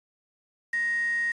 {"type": "tone with quantisation", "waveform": "sine", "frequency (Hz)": 1872, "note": "A#6", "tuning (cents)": 7, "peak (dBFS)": -24, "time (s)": [0.73, 1.32], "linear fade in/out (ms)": 5, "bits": 7, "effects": ["resampled to 22050 Hz"]}